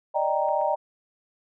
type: chord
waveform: sine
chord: Eb major seventh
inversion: third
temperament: equal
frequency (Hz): 587.3 / 622.3 / 784 / 932.3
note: D5 / Eb5 / G5 / Bb5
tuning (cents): 0 / 0 / 0 / 0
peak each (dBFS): -27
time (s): 0.14-0.76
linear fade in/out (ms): 20
type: clicks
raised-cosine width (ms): 0.5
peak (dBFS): -35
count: 2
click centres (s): 0.487 / 0.613
effects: none